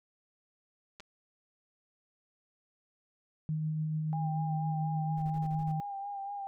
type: clicks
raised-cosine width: 0.2 ms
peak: -31 dBFS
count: 2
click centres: 0.999 / 1.004 s
type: tone with tremolo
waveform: sine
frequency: 155.56 Hz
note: D#3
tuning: in tune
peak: -29 dBFS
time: 3.49-5.8 s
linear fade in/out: 0 ms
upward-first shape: triangle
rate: 6.9 Hz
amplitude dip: 25%
type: tone with vibrato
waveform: sine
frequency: 800 Hz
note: G5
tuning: 35 cents sharp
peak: -36 dBFS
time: 4.13-6.47 s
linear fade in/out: 0 ms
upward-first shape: sine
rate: 4.2 Hz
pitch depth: 32 cents each way
type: noise bursts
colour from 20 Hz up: brown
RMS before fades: -47 dBFS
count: 7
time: 5.17-5.719 s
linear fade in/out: 5 ms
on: 51 ms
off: 32 ms
effects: none